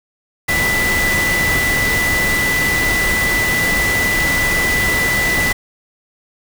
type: tone in noise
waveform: sine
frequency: 1986 Hz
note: B6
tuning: 9 cents sharp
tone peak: -15 dBFS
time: 0.48-5.53 s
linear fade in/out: 10 ms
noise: pink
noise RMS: -20 dBFS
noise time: 0.48-5.53 s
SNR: +2 dB
effects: none